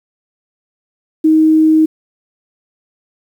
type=tone; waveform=sine; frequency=314.6 Hz; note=D#4; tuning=19 cents sharp; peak=-6 dBFS; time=1.24-1.86 s; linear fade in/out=10 ms; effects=7-bit